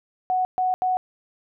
sine tone bursts at uneven times, 740 Hz, F#5, in tune, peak -19 dBFS, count 3, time 0.3-0.45 / 0.58-0.74 / 0.82-0.97 s, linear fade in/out 0 ms, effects none

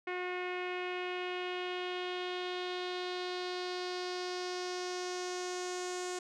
sawtooth tone with low-pass filter sweep, 361.6 Hz, F#4, 40 cents flat, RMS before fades -38 dBFS, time 0.07-6.19 s, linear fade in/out 5 ms, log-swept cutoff 2200 to 7300 Hz, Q 2.9, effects none

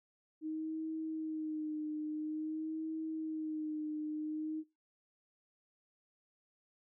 sine tone with vibrato, 311.5 Hz, D#4, 2 cents sharp, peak -36 dBFS, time 0.41-4.64 s, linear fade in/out 50 ms, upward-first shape sine, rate 0.49 Hz, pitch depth 37 cents each way, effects noise-tail reverb RT60 0.2 s tail -17 dB re dry

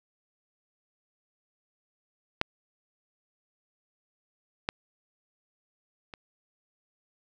clicks, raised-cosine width 0.3 ms, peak -8 / -11 / -25 dBFS, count 3, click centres 2.414 / 4.689 / 6.138 s, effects none

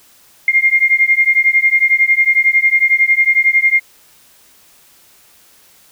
sine beating tone pair, 2114 / 2125 Hz, C7 / C7, +17 / +26 cents, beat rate 11 Hz, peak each -12 dBFS, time 0.48-3.8 s, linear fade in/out 2 ms, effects white hiss -48 dBFS RMS until 5.91 s

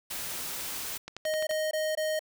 white noise, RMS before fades -36 dBFS, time 0.1-0.98 s, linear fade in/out 10 ms
click train, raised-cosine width 0.2 ms, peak -22 dBFS, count 6, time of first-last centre 1.08-1.511 s, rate 11.6 Hz
square tone bursts, 622.3 Hz, D#5, in tune, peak -28 dBFS, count 4, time 1.25-2.193 s, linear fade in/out 5 ms, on 220 ms, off 21 ms
effects none

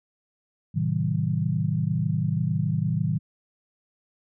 sine chord, A diminished seventh, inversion none, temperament just, 110 / 132 / 158.4 / 190.08 Hz, A2 / C3 / Eb3 / Gb3, 0 / +16 / +31 / +47 cents, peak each -28 / -29 / -25 / -30 dBFS, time 0.74-3.19 s, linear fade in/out 20 ms, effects none

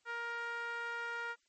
sawtooth tone with band-pass filter, 469.5 Hz, A#4, 12 cents sharp, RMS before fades -40 dBFS, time 0.05-1.36 s, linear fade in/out 50 ms, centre 1500 Hz, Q 2.9, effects white hiss -75 dBFS RMS until 1.48 s + MP3 32 kbps

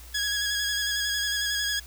15% pulse tone with vibrato, 1661.2 Hz, G#6, in tune, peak -19 dBFS, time 0.14-1.8 s, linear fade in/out 10 ms, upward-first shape square, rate 11 Hz, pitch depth 20 cents each way, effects added 60 Hz sine -44 dBFS peak until 1.86 s + white hiss -49 dBFS RMS until 1.86 s

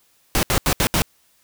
pink noise bursts at uneven times, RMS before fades -18 dBFS, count 5, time 0.35-0.43 / 0.5-0.58 / 0.66-0.73 / 0.8-0.87 / 0.94-1.02 s, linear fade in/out 0 ms, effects white hiss -60 dBFS RMS until 1.43 s

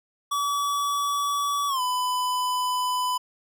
square tone with pitch glide, 1143 to 1000.8 Hz, D6 to B5, -47 to +23 cents, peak -24 dBFS, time 0.31-3.18 s, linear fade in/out 10 ms, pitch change -230 cents, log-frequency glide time 1.68-1.81 s, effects none

